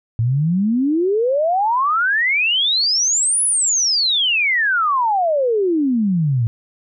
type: exponential two-way sweep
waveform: sine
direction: up then down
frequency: 109.7 to 10480 to 109.7 Hz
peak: -14 dBFS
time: 0.19-6.47 s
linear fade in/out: 0 ms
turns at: 3.44 s
effects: none